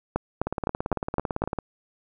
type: two click trains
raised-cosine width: 1 ms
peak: -9 / -13 dBFS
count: 6 / 21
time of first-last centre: 0.16-1.439 / 0.47-1.587 s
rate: 3.91 / 17.9 Hz
effects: none